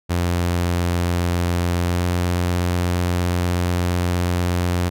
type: tone with pitch glide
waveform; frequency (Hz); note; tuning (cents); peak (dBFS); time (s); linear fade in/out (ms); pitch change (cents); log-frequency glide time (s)
sawtooth; 87.31 to 88.43; F2 to F2; 0 to +22; -14; 0.09-4.9; 20; +22; 1.83-2.03
effects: none